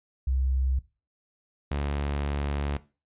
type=tone pair in turn; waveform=sine / sawtooth; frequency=65.41 / 71.55 Hz; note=C2 / D2; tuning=0 / -45 cents; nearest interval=major second; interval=155 cents; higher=second; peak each=-23 dBFS; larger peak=neither; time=0.27-0.79 / 1.71-2.77 s; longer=second; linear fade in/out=5 ms; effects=noise-tail reverb RT60 0.3 s tail -17 dB re dry + resampled to 8000 Hz